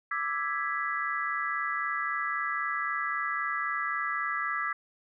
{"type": "chord", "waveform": "sine", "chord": "E dominant seventh", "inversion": "third", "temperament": "equal", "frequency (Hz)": [1174.7, 1318.5, 1661.2, 1975.5], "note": ["D6", "E6", "G#6", "B6"], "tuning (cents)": [0, 0, 0, 0], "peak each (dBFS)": -34, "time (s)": [0.11, 4.73], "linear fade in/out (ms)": 5, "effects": []}